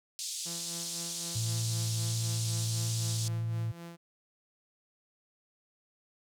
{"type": "band-pass noise", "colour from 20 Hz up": "white", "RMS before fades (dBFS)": -38, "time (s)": [0.19, 3.28], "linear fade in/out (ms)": 0, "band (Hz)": [3700, 8500], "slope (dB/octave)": 24}
{"type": "tone with tremolo", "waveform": "sawtooth", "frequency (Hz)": 169.8, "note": "F3", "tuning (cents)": -48, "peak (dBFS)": -38, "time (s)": [0.45, 3.97], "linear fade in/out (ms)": 20, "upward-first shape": "sine", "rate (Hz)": 3.9, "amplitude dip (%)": 55}
{"type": "tone with vibrato", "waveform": "sine", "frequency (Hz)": 112.3, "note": "A2", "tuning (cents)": 36, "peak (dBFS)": -30, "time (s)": [1.35, 3.72], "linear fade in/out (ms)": 10, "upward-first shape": "triangle", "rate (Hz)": 15, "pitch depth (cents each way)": 16}
{"effects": []}